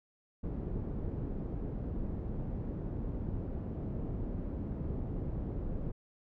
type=low-pass noise; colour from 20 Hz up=pink; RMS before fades=-37 dBFS; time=0.43-5.92 s; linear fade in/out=10 ms; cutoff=340 Hz; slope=12 dB/octave; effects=none